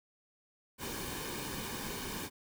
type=noise with comb filter; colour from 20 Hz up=pink; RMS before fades=-40 dBFS; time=0.78-2.3 s; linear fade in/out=50 ms; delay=1.5 ms; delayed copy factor=-0.6; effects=none